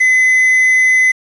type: tone with quantisation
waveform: triangle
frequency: 2028 Hz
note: B6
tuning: 45 cents sharp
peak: -6 dBFS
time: 0-1.12 s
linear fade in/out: 10 ms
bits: 6
effects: resampled to 24000 Hz